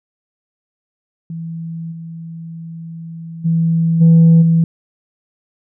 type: tone with level steps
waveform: sine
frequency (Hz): 164.81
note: E3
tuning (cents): 0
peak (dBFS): -23 / -27 / -11 / -3 / -8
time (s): 1.3-4.64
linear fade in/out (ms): 2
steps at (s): 1.91 / 3.44 / 4 / 4.41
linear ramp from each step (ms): 20
effects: tanh soft clip ceiling -3 dBFS